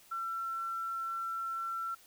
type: tone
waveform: sine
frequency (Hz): 1349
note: E6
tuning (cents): +40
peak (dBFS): -34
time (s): 0.11-1.95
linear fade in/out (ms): 10
effects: white hiss -60 dBFS RMS until 2.06 s